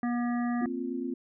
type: harmonic tone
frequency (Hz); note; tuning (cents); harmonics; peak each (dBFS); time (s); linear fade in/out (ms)
240.6; B3; -45; 1 / 3 / 5 / 7 / 8; -27 / -37 / -41 / -44 / -45; 0.03-0.66; 2
type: chord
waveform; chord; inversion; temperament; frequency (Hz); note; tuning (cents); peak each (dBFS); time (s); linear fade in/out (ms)
sine; Bb suspended second; none; just; 233.1 / 262.2 / 349.6; Bb3 / C4 / F4; 0 / +4 / +2; -37 / -33 / -36; 0.61-1.14; 5
effects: none